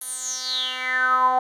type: tone with band-pass filter sweep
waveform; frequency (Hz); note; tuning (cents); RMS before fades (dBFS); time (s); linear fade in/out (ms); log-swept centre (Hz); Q
10% pulse; 255.6; C4; -40; -23; 0.01-1.39; 5; 11000 to 780; 9.5
effects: none